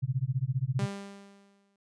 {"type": "tone with tremolo", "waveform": "sine", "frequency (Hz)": 130.2, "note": "C3", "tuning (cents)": -8, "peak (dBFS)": -23, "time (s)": [0.02, 0.88], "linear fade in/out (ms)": 20, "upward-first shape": "sine", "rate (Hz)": 15, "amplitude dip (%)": 100}
{"type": "tone with exponential decay", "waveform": "sawtooth", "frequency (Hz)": 199.1, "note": "G3", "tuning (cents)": 27, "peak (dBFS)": -27, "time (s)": [0.79, 1.76], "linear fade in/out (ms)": 2, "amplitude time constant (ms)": 210}
{"effects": ["resampled to 22050 Hz"]}